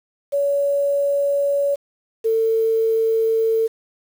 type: tone pair in turn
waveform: sine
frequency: 565 / 448.4 Hz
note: C#5 / A4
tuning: +33 / +33 cents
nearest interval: major third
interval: 400 cents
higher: first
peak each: -16 / -15 dBFS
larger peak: second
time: 0.32-1.76 / 2.24-3.68 s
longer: neither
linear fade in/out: 20 ms
effects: 7-bit